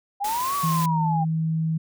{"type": "linear two-way sweep", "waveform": "sine", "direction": "up then down", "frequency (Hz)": [784, 1149, 784], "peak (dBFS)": -23, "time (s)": [0.2, 1.25], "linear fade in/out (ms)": 20, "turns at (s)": 0.56}
{"type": "noise", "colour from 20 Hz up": "white", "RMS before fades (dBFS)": -33, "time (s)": [0.24, 0.86], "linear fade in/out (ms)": 5}
{"type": "tone with pitch glide", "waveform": "sine", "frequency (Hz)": [163.1, 160.58], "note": ["E3", "E3"], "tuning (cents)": [-18, -45], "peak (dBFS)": -21, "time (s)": [0.63, 1.78], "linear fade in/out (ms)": 10, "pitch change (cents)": -27, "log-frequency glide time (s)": [0.83, 1.07]}
{"effects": []}